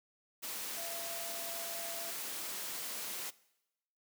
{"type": "tone in noise", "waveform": "sine", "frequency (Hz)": 675, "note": "E5", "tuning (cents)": 41, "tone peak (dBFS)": -46, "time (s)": [0.76, 2.12], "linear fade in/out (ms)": 20, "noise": "white", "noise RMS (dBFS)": -41, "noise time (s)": [0.42, 3.31], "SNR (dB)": -8, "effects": ["noise-tail reverb RT60 0.9 s tail -21 dB re dry", "high-pass 200 Hz 12 dB/octave"]}